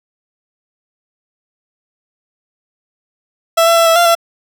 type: tone with pitch steps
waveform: 30% pulse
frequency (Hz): 663 / 672 / 668 / 658 / 691 / 674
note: E5 / E5 / E5 / E5 / F5 / E5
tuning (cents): +10 / +33 / +23 / -3 / -19 / +38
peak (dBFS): -5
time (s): 3.57-4.152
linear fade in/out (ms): 10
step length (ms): 97
effects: none